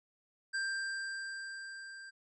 square tone with level ramp, 1582 Hz, G6, 15 cents sharp, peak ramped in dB -33 to -48 dBFS, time 0.53-2.11 s, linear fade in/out 20 ms, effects resampled to 22050 Hz

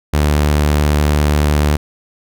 sawtooth tone, 74.2 Hz, D2, 18 cents sharp, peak -7 dBFS, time 0.13-1.77 s, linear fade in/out 10 ms, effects none

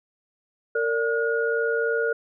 sine tone cluster, 458.8 / 582 / 1438 Hz, A#4 / D5 / F#6, -28 / -16 / -50 cents, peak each -23 / -30 / -26 dBFS, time 0.75-2.13 s, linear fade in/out 5 ms, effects none

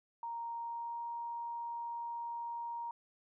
sine tone with pitch glide, 932.3 to 938.2 Hz, A#5 to A#5, 0 to +11 cents, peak -38 dBFS, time 0.23-2.91 s, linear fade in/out 2 ms, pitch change +11 cents, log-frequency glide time 0.57-1.04 s, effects none

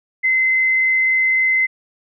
sine tone with frequency modulation, 2057 Hz, C7, 30 cents flat, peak -13 dBFS, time 0.23-1.67 s, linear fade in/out 20 ms, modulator 23.6 Hz, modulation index 0.35, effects none

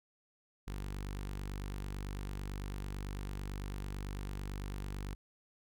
sawtooth tone with notch filter, 49 Hz, G1, in tune, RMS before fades -41 dBFS, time 0.67-5.15 s, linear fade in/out 10 ms, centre 610 Hz, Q 2, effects none

